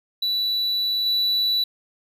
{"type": "tone with level steps", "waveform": "triangle", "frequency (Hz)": 3951, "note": "B7", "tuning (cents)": 0, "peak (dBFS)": [-19, -17], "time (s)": [0.22, 1.64], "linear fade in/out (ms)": 5, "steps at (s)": 1.06, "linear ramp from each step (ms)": 2, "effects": []}